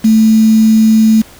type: tone with quantisation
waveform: sine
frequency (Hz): 220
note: A3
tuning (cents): 0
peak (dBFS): -4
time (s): 0.04-1.22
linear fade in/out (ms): 10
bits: 4
effects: pink hiss -38 dBFS RMS until 1.39 s